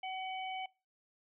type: harmonic tone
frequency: 754 Hz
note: F#5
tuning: 32 cents sharp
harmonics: 1 / 3 / 4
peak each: -39 / -45 / -46 dBFS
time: 0.03-0.66 s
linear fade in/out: 5 ms
effects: noise-tail reverb RT60 0.3 s tail -23 dB re dry